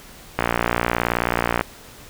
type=click train; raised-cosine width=0.5 ms; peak=-3 dBFS; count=73; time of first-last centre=0.39-1.61 s; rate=59 Hz; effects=pink hiss -43 dBFS RMS until 2.09 s